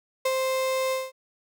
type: tone with ADSR envelope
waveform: 35% pulse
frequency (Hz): 523.3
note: C5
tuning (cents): 0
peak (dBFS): -19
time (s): 0.25-1.12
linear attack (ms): 7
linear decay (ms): 44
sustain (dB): -3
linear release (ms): 200
effects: none